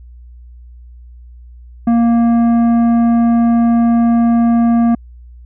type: tone with tanh clipping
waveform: sine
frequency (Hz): 233.5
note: A#3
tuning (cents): +3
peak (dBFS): -10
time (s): 1.87-4.95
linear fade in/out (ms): 5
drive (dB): 10
effects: added 60 Hz sine -34 dBFS peak until 5.45 s